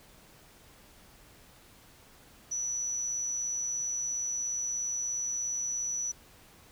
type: tone with amplitude modulation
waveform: sine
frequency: 5920 Hz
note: F#8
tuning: in tune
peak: -29 dBFS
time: 2.51-6.12 s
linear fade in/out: 10 ms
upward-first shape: sine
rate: 117 Hz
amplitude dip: 30%
effects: pink hiss -57 dBFS RMS until 6.71 s